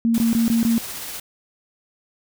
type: tone bursts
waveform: sine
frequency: 230 Hz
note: A#3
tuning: 23 cents flat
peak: -15 dBFS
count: 5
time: 0.05-0.78 s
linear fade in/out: 0 ms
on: 130 ms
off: 20 ms
type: noise with tremolo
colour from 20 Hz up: white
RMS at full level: -31 dBFS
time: 0.14-1.2 s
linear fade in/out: 5 ms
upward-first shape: sine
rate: 16 Hz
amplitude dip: 25%
effects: none